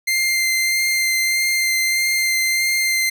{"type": "tone with vibrato", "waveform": "sawtooth", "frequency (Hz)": 2093, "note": "C7", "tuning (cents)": 0, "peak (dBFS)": -13, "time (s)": [0.07, 3.1], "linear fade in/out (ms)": 10, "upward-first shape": "sine", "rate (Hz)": 1.6, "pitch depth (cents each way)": 11, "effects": []}